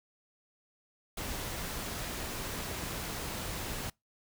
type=noise; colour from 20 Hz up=pink; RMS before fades=-38 dBFS; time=1.17-3.9 s; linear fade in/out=5 ms; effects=noise-tail reverb RT60 0.2 s tail -26 dB re dry